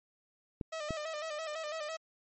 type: clicks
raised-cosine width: 3 ms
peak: -23 dBFS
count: 2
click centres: 0.612 / 0.907 s
type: tone with vibrato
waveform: sawtooth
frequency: 622.3 Hz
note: D#5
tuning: in tune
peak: -33 dBFS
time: 0.72-1.97 s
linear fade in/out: 10 ms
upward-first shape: square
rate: 6 Hz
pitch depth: 60 cents each way
effects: low-pass 11000 Hz 12 dB/octave + MP3 32 kbps